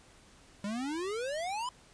square exponential sweep, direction up, 196 to 1032 Hz, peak -34 dBFS, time 0.64-1.69 s, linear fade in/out 2 ms, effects pink hiss -59 dBFS RMS until 1.93 s + resampled to 22050 Hz

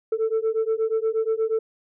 sine beating tone pair, 440 / 448.4 Hz, A4 / A4, 0 / +33 cents, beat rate 8.4 Hz, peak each -22 dBFS, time 0.12-1.59 s, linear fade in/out 5 ms, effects tanh soft clip ceiling -17 dBFS

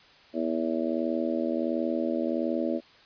harmonic tone, 81.4 Hz, E2, 21 cents flat, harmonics 3 / 4 / 5 / 6 / 7 / 8, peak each -30 / -30 / -37 / -40 / -32 / -36 dBFS, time 0.33-2.81 s, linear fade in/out 50 ms, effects white hiss -55 dBFS RMS until 3.05 s + resampled to 11025 Hz

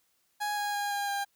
30% pulse tone with pitch steps, 830.6 / 823.4 / 816.3 / 809.3 / 802.3 Hz, G#5 / G#5 / G#5 / G#5 / G5, 0 / -15 / -30 / -45 / +40 cents, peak -27 dBFS, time 0.4-1.25 s, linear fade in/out 20 ms, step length 170 ms, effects white hiss -72 dBFS RMS until 1.35 s

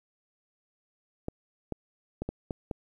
clicks, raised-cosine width 2 ms, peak -19 dBFS, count 6, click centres 1.284 / 1.723 / 2.22 / 2.29 / 2.508 / 2.712 s, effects 10-bit

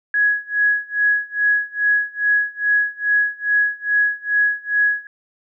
sine tone with tremolo, 1672 Hz, G#6, 11 cents sharp, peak -12 dBFS, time 0.14-5.07 s, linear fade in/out 2 ms, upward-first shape sine, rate 2.4 Hz, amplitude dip 95%, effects none

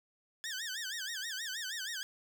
15% pulse tone with vibrato, 1682 Hz, G#6, 22 cents sharp, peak -31 dBFS, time 0.44-2.03 s, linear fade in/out 0 ms, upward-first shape sine, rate 6.3 Hz, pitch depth 200 cents each way, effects none

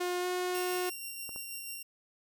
sawtooth tone with pitch glide, 357.6 to 361.8 Hz, F4 to F#4, +41 to -39 cents, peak -27 dBFS, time 0-0.9 s, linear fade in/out 10 ms, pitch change +20 cents, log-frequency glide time 0.2-0.26 s
5% pulse tone with tremolo, 2761 Hz, F7, 20 cents flat, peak -29 dBFS, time 0.54-1.83 s, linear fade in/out 10 ms, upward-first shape sine, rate 6.2 Hz, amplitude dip 30%
clicks, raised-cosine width 1 ms, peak -33 / -34 dBFS, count 2, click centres 1.292 / 1.361 s
effects none

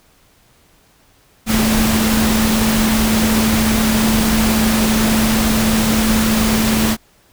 sine tone in noise, 220 Hz, A3, in tune, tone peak -14 dBFS, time 1.46-6.97 s, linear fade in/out 50 ms, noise pink, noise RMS -18 dBFS, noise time 1.46-6.97 s, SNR +1 dB, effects pink hiss -53 dBFS RMS until 7.32 s

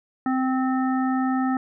harmonic tone, 260 Hz, C4, 11 cents flat, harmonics 1 / 3 / 5 / 7, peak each -21 / -28 / -31 / -36 dBFS, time 0.26-1.57 s, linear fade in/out 2 ms, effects none

